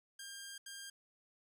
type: tone bursts at uneven times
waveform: 10% pulse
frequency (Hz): 1603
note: G6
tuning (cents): +38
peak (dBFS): -38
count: 2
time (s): 0.19-0.58 / 0.66-0.9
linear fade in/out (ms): 5
effects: none